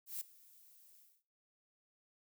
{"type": "noise with ADSR envelope", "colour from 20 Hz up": "violet", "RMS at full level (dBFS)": -40, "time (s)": [0.06, 1.23], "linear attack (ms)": 150, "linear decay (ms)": 4, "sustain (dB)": -23, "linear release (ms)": 250, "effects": ["noise-tail reverb RT60 0.4 s tail -18 dB re dry"]}